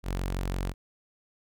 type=tone; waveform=sawtooth; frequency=45.87 Hz; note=F#1; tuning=14 cents flat; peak=-25 dBFS; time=0.03-0.74 s; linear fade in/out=50 ms; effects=none